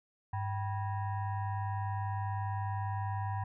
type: tone with frequency modulation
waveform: sine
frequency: 101.2 Hz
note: G#2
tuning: 44 cents flat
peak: -32 dBFS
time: 0.33-3.44 s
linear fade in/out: 5 ms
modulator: 875 Hz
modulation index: 0.84
effects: none